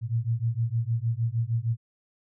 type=beating tone pair; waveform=sine; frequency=112.4 / 118.9 Hz; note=A2 / A#2; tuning=+37 / +35 cents; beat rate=6.5 Hz; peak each=-27 dBFS; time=0.01-1.77 s; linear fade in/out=50 ms; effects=none